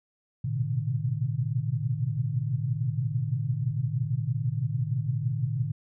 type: tone cluster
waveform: sine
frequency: 110.5 / 121.9 / 128.1 / 151.3 Hz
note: A2 / B2 / C3 / D#3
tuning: +8 / -22 / -36 / -48 cents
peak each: -31 dBFS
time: 0.44-5.72 s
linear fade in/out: 10 ms
effects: none